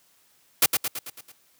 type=noise with echo; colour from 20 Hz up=white; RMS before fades=-17 dBFS; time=0.62-0.66 s; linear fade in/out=5 ms; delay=110 ms; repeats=6; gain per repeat=-5 dB; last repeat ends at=1.32 s; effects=white hiss -62 dBFS RMS until 1.59 s + high-pass 60 Hz 12 dB/octave